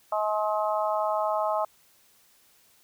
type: harmonic tone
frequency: 212.3 Hz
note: G#3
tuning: 38 cents sharp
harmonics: 3 / 4 / 5 / 6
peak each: -27 / -29 / -31 / -33 dBFS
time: 0.12-1.65 s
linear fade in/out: 5 ms
effects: white hiss -61 dBFS RMS until 2.83 s